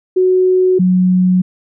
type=tone pair in turn; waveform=sine; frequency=369.8 / 183.15 Hz; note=F#4 / F#3; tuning=-1 / -17 cents; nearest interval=octave; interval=1216 cents; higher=first; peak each=-8 dBFS; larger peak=neither; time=0.16-0.79 / 0.79-1.42 s; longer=neither; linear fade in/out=10 ms; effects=none